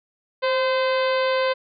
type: harmonic tone with a mistuned harmonic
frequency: 514 Hz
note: C5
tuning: 31 cents flat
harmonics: 1 / 2 / 3 / 4 / 5 / 6 / 7 / 8 / 9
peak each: -20 / -26 / -30 / -32 / -34 / -36 / -37 / -38 / -39 dBFS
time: 0.42-1.54 s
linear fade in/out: 20 ms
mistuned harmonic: 1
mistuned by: +35 cents
effects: none